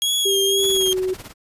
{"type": "tone with vibrato", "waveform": "sawtooth", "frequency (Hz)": 3285, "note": "G#7", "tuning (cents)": -20, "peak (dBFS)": -15, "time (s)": [0.02, 0.93], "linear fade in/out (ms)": 0, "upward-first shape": "sine", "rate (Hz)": 1.9, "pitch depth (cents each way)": 42}
{"type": "tone with pitch glide", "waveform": "sine", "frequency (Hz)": [392.7, 372.6], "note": ["G4", "F#4"], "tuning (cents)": [3, 12], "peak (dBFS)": -19, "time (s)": [0.25, 1.14], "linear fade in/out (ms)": 10, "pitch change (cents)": -91, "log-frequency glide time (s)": [0.61, 0.94]}
{"type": "noise with tremolo", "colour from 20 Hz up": "pink", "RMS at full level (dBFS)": -35, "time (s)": [0.58, 1.34], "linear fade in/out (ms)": 50, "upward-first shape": "sine", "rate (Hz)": 18, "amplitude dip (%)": 80}
{"effects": ["resampled to 32000 Hz"]}